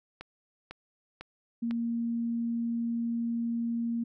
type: click train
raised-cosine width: 0.3 ms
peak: -25 dBFS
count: 4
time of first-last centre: 0.21-1.71 s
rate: 2 Hz
type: tone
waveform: sine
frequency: 233.1 Hz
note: A#3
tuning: in tune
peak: -28 dBFS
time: 1.62-4.04 s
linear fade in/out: 10 ms
effects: none

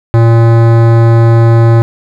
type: tone with hard clipping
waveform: sine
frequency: 115.3 Hz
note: A#2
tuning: 19 cents flat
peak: -5 dBFS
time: 0.14-1.82 s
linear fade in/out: 0 ms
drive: 18 dB
effects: none

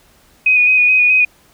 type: tone with vibrato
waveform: sine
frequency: 2489 Hz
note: D#7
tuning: in tune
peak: -8 dBFS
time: 0.46-1.25 s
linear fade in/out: 5 ms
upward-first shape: square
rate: 4.7 Hz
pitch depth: 20 cents each way
effects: pink hiss -51 dBFS RMS until 1.53 s

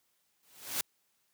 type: noise with exponential growth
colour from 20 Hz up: white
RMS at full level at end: -30 dBFS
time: 0.43-0.81 s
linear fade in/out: 1 ms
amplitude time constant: 82 ms
effects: white hiss -75 dBFS RMS until 1.33 s + high-pass 80 Hz 12 dB/octave

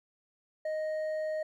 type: tone with hard clipping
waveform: sine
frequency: 622.3 Hz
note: D#5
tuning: in tune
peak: -32 dBFS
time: 0.65-1.43 s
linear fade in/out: 5 ms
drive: 4 dB
effects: none

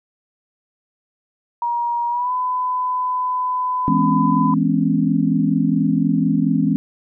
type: tone with pitch glide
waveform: sine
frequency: 949 to 1004.3 Hz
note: A#5 to B5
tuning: +31 to +29 cents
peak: -18 dBFS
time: 1.62-4.54 s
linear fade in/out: 2 ms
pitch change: +98 cents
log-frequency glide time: 2.09-2.32 s
type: chord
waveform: sine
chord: C# minor seventh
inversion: first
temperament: equal with one note detuned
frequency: 164.81 / 207.7 / 252.9 / 277.2 Hz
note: E3 / G#3 / B3 / C#4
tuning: 0 / 0 / +41 / 0 cents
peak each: -20 dBFS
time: 3.88-6.76 s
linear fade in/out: 0 ms
effects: none

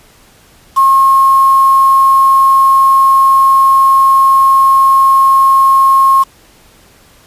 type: tone with quantisation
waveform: sine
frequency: 1078 Hz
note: C#6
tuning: 49 cents flat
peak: -4 dBFS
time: 0.76-6.24 s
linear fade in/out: 20 ms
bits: 4
effects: pink hiss -44 dBFS RMS until 7.26 s + resampled to 32000 Hz

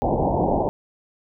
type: low-pass noise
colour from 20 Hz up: white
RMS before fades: -21 dBFS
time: 0.02-0.69 s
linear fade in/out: 0 ms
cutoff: 910 Hz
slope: 96 dB/octave
effects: none

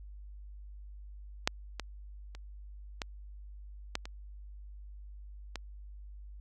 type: clicks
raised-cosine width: 0.2 ms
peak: -8 / -18 / -30 / -17 / -14 / -25 / -20 dBFS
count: 7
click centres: 1.475 / 1.797 / 2.35 / 3.018 / 3.954 / 4.055 / 5.557 s
effects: added 50 Hz sine -45 dBFS peak until 6.4 s + AAC 48 kbps

